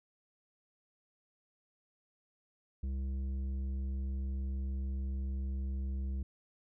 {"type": "tone with tanh clipping", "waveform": "sine", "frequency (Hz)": 66.6, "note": "C2", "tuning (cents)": 31, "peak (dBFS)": -35, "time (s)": [2.83, 6.23], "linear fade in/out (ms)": 5, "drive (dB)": 9, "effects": []}